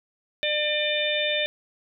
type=harmonic tone; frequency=599 Hz; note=D5; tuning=34 cents sharp; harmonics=1 / 3 / 4 / 5 / 6; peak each=-27 / -31 / -29 / -32 / -27 dBFS; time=0.43-1.46 s; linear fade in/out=0 ms; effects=none